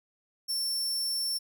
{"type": "tone", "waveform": "sawtooth", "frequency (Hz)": 5420, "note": "E8", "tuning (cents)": 47, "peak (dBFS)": -26, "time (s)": [0.48, 1.39], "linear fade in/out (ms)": 20, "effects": []}